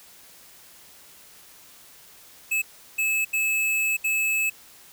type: tone bursts at uneven times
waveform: square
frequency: 2600 Hz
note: E7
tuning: 24 cents flat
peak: -22 dBFS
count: 4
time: 2.51-2.62 / 2.98-3.25 / 3.33-3.97 / 4.04-4.5 s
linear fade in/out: 10 ms
effects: white hiss -50 dBFS RMS until 4.92 s